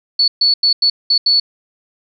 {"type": "tone bursts at uneven times", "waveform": "sine", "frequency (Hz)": 4435, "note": "C#8", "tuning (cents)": 0, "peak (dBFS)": -9, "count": 6, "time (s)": [[0.19, 0.28], [0.41, 0.54], [0.63, 0.73], [0.82, 0.9], [1.1, 1.18], [1.26, 1.4]], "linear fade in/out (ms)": 5, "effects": []}